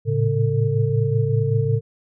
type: tone cluster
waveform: sine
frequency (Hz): 111 / 116.3 / 138.8 / 450.2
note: A2 / A#2 / C#3 / A4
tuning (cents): +16 / -4 / +3 / +40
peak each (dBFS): -20 / -27 / -21 / -24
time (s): 0.05-1.81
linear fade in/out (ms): 50
effects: none